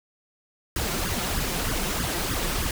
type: noise with flanger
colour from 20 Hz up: pink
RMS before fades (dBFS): -27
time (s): 0.76-2.71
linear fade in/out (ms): 2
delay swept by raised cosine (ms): 0.59 to 5.79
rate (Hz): 3.2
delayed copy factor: +1
effects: none